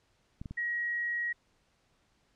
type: clicks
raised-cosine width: 5 ms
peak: -28 dBFS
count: 3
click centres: 0.415 / 0.458 / 0.51 s
type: tone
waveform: sine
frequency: 1900 Hz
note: A#6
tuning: 33 cents sharp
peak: -30 dBFS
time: 0.57-1.33 s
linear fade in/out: 10 ms
effects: pink hiss -71 dBFS RMS until 2.35 s + low-pass 7000 Hz 12 dB/octave